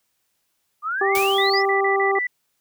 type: exponential sweep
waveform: sine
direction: up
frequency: 1174.7 to 5500 Hz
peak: -22 dBFS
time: 0.82-1.63 s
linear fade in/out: 50 ms
type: harmonic tone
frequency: 392 Hz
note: G4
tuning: in tune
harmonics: 1 / 2 / 3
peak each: -20 / -23 / -25 dBFS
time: 1.01-2.19 s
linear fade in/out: 5 ms
type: noise with exponential decay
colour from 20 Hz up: white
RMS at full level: -26 dBFS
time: 1.15-1.75 s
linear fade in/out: 1 ms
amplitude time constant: 130 ms
type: tone bursts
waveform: sine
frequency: 1976 Hz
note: B6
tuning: in tune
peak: -21 dBFS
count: 6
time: 1.38-2.27 s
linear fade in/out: 5 ms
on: 120 ms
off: 34 ms
effects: white hiss -71 dBFS RMS until 2.6 s